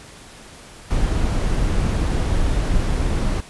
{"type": "noise", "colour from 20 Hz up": "brown", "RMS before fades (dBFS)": -19, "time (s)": [0.9, 3.41], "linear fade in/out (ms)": 10, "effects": ["pink hiss -42 dBFS RMS until 3.49 s", "resampled to 24000 Hz"]}